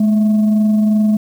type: tone with frequency modulation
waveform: sine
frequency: 212.1 Hz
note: G#3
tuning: 37 cents sharp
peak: -9 dBFS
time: 0-1.17 s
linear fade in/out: 5 ms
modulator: 447 Hz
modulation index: 0.21
effects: tanh soft clip ceiling -5 dBFS + 7-bit